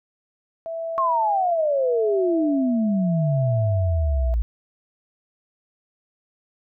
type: tone with tremolo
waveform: sine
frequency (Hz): 659.3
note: E5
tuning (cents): 0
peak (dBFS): -25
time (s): 0.66-4.34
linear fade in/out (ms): 0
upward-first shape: sine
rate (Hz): 0.79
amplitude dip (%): 55
type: exponential sweep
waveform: sine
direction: down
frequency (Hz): 1095 to 55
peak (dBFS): -18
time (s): 0.98-4.42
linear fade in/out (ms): 0
effects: none